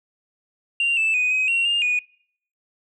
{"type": "tone with pitch steps", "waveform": "sine", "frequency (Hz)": [2774, 2638, 2491, 2526, 2741, 2811, 2466], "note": ["F7", "E7", "D#7", "D#7", "F7", "F7", "D#7"], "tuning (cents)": [-12, 1, 1, 26, -33, 11, -16], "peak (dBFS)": -16, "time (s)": [0.8, 1.99], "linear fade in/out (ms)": 2, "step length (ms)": 170, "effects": ["noise-tail reverb RT60 0.6 s tail -25 dB re dry", "tanh soft clip ceiling -15 dBFS"]}